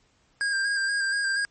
square tone with vibrato, 1608 Hz, G6, 44 cents sharp, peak -24 dBFS, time 0.41-1.45 s, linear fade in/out 0 ms, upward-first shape square, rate 4.2 Hz, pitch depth 24 cents each way, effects pink hiss -65 dBFS RMS until 1.5 s + MP3 32 kbps

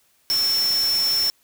sine tone in noise, 5400 Hz, E8, 41 cents sharp, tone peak -18 dBFS, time 0.3-1.3 s, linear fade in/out 0 ms, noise white, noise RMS -30 dBFS, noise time 0.3-1.3 s, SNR +9 dB, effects white hiss -62 dBFS RMS until 1.43 s

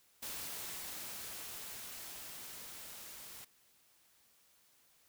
white noise with level ramp, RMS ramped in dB -43 to -51 dBFS, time 0.22-3.45 s, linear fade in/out 10 ms, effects white hiss -69 dBFS RMS until 5.08 s

